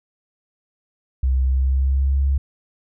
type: tone with pitch glide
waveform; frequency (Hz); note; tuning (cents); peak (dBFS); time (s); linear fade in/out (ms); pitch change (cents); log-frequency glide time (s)
sine; 65 to 68.63; C2 to C#2; -11 to -17; -15; 1.23-2.38; 5; +94; 1.42-2.21
effects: none